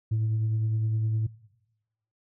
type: tone with tremolo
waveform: sine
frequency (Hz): 110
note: A2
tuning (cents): 0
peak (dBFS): -20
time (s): 0.11-1.27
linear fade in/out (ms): 10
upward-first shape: sine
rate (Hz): 9.8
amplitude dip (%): 25
effects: noise-tail reverb RT60 1.0 s tail -22 dB re dry + tanh soft clip ceiling -21 dBFS